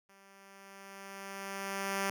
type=tone with level ramp; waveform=5% pulse; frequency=196 Hz; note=G3; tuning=in tune; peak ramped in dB=-48 to -19 dBFS; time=0.09-2.1 s; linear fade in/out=2 ms; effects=none